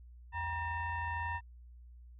sine tone with frequency modulation, 949 Hz, A#5, 31 cents sharp, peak -34 dBFS, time 0.32-1.41 s, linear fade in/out 50 ms, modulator 867 Hz, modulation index 1.2, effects added 60 Hz sine -51 dBFS peak until 2.19 s

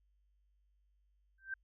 sine tone with exponential growth, 1562 Hz, G6, 7 cents flat, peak -34 dBFS, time 1.38-1.54 s, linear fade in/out 5 ms, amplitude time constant 34 ms, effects added 50 Hz sine -70 dBFS peak until 1.63 s

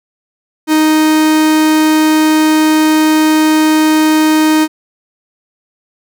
45% pulse tone, 311.1 Hz, D#4, in tune, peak -7 dBFS, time 0.67-4.68 s, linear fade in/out 50 ms, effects none

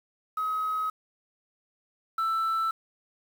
sine tone pair in turn, 1272 / 1326.9 Hz, D#6 / E6, +38 / +11 cents, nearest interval minor second, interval 73 cents, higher second, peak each -25 / -22 dBFS, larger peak second, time 0.37-0.9 / 2.18-2.71 s, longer neither, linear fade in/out 5 ms, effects tanh soft clip ceiling -23 dBFS + 8-bit

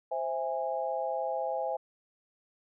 sine chord, C augmented, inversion none, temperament equal with one note detuned, 523.3 / 659.3 / 822.5 Hz, C5 / E5 / G#5, 0 / 0 / -17 cents, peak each -34 / -34 / -34 dBFS, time 0.11-1.77 s, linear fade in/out 10 ms, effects none

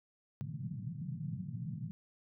white band-pass noise, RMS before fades -41 dBFS, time 0.41-1.91 s, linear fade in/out 0 ms, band 110 to 190 Hz, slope 48 dB/octave, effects none

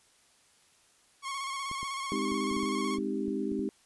sawtooth tone with vibrato, 1093 Hz, C#6, 25 cents flat, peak -30 dBFS, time 1.22-2.99 s, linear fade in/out 50 ms, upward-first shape square, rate 16 Hz, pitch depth 34 cents each way
clicks, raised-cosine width 3 ms, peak -31 dBFS, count 10, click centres 1.714 / 1.83 / 2.32 / 2.514 / 2.568 / 2.632 / 2.985 / 3.281 / 3.519 / 3.593 s
sine chord, Ab major seventh, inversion none, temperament equal, 207.7 / 261.6 / 311.1 / 392 Hz, Ab3 / C4 / Eb4 / G4, 0 / 0 / 0 / 0 cents, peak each -35 dBFS, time 2.12-3.69 s, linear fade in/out 0 ms
effects white hiss -64 dBFS RMS until 3.85 s + resampled to 24000 Hz

